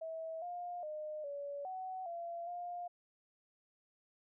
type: tone with pitch steps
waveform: sine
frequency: 648 / 707 / 611 / 569 / 749 / 683 / 705 Hz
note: E5 / F5 / D#5 / C#5 / F#5 / F5 / F5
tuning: -30 / +21 / -32 / +45 / +21 / -39 / +16 cents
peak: -40 dBFS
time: 0.01-2.88 s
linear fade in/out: 10 ms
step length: 410 ms
effects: none